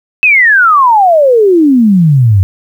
sine exponential sweep, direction down, 2637 to 90.7 Hz, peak -3 dBFS, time 0.23-2.43 s, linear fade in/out 0 ms, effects 7-bit

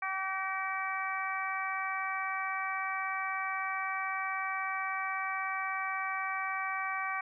harmonic tone with a mistuned harmonic, 383.4 Hz, G4, 38 cents flat, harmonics 2 / 3 / 4 / 5 / 6, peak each -39 / -36 / -40 / -40 / -38 dBFS, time 0.02-7.21 s, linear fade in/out 5 ms, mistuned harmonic 5, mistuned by -28 cents, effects none

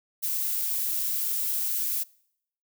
violet noise, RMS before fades -28 dBFS, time 0.22-2.04 s, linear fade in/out 20 ms, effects noise-tail reverb RT60 0.7 s tail -24 dB re dry

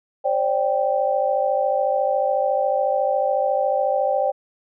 sine chord, C suspended second, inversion none, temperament equal with one note detuned, 533.3 / 587.3 / 784 Hz, C5 / D5 / G5, +33 / 0 / 0 cents, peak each -22 dBFS, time 0.24-4.32 s, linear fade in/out 20 ms, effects none

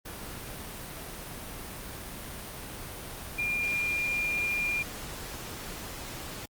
sine tone in noise, 2405 Hz, D7, 41 cents sharp, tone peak -27 dBFS, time 3.38-4.83 s, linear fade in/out 10 ms, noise pink, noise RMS -40 dBFS, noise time 0.05-6.46 s, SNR +10 dB, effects Opus 32 kbps

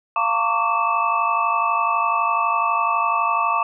sine tone cluster, 693 / 908 / 1112 / 1164 / 2619 Hz, F5 / A#5 / C#6 / D6 / E7, -14 / -46 / +5 / -16 / -12 cents, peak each -27 / -23 / -23 / -21 / -28 dBFS, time 0.16-3.63 s, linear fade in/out 2 ms, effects none

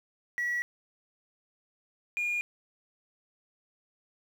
sine tone pair in turn, 1933 / 2427 Hz, B6 / D#7, -38 / -44 cents, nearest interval major third, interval 394 cents, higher second, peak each -26 dBFS, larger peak neither, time 0.38-0.62 / 2.17-2.41 s, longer neither, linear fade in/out 0 ms, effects tanh soft clip ceiling -26 dBFS + 9-bit

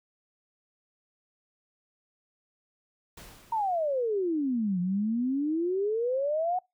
pink noise with exponential decay, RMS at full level -45 dBFS, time 3.17-4.23 s, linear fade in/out 5 ms, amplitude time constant 230 ms
sine exponential two-way sweep, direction down then up, 936 to 174.61 to 746 Hz, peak -25 dBFS, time 3.52-6.59 s, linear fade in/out 5 ms, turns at 4.8 s
effects noise-tail reverb RT60 0.2 s tail -25 dB re dry

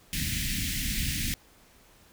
pink band-stop noise, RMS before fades -30 dBFS, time 0.13-1.34 s, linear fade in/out 0 ms, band 280 to 1800 Hz, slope 48 dB/octave, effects pink hiss -58 dBFS RMS until 2.12 s

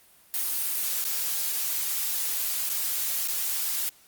blue noise with dropouts, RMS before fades -28 dBFS, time 0.34-3.89 s, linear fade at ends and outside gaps 0 ms, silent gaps 1.041-1.051 / 2.692-2.699 / 3.274-3.284 s, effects white hiss -57 dBFS RMS until 4.07 s + Opus 32 kbps

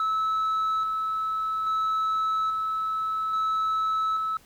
sine tone with tremolo, 1302 Hz, E6, 22 cents flat, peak -20 dBFS, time 0-4.37 s, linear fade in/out 2 ms, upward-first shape square, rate 0.6 Hz, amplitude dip 35%, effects tanh soft clip ceiling -22 dBFS + pink hiss -56 dBFS RMS until 4.45 s

